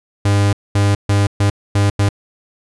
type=tone bursts at uneven times; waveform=45% pulse; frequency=101.1 Hz; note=G#2; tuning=46 cents flat; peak=-11 dBFS; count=6; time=0.25-0.53 / 0.75-0.95 / 1.09-1.27 / 1.4-1.5 / 1.75-1.9 / 1.99-2.09 s; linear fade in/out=5 ms; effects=resampled to 24000 Hz